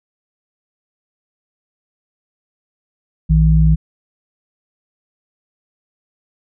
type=tone pair together; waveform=sine; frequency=59.15 / 157.9 Hz; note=A#1 / D#3; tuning=+26 / +26 cents; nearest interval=octave + perfect fourth; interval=1700 cents; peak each=-11 dBFS; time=3.29-3.76 s; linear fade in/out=20 ms; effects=none